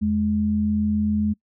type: tone pair together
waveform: sine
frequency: 83.7 / 210.9 Hz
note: E2 / G#3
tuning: +27 / +27 cents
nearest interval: octave + major third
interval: 1600 cents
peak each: -27 / -19 dBFS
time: 0.01-1.34 s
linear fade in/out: 20 ms
effects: noise-tail reverb RT60 0.1 s tail -25 dB re dry